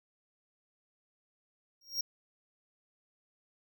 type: tone with exponential growth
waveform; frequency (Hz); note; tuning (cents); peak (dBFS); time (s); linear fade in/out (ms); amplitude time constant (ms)
square; 5588; F8; 0; -28; 1.81-2.01; 5; 42
effects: none